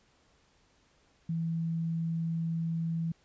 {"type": "tone", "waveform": "sine", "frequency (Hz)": 164.81, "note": "E3", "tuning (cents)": 0, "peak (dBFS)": -29, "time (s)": [1.29, 3.12], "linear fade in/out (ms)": 5, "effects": ["pink hiss -67 dBFS RMS until 3.24 s", "resampled to 16000 Hz"]}